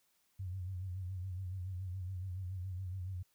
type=tone with vibrato; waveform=sine; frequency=92.5 Hz; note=F#2; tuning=in tune; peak=-38 dBFS; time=0.39-3.23 s; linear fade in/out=10 ms; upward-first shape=sine; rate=7.1 Hz; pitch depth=74 cents each way; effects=white hiss -75 dBFS RMS until 3.34 s